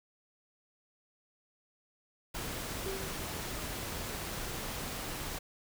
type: noise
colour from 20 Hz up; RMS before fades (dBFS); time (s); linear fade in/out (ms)
pink; -39; 2.34-5.39; 10
type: tone with exponential decay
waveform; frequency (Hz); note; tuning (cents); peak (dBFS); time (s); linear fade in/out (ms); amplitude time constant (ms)
triangle; 385.6; G4; -28; -32; 2.86-3.42; 1; 120
effects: none